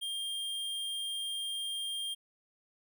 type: tone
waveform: square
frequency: 3203 Hz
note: G7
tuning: 37 cents sharp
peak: -35 dBFS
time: 0.01-2.15 s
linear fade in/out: 20 ms
effects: none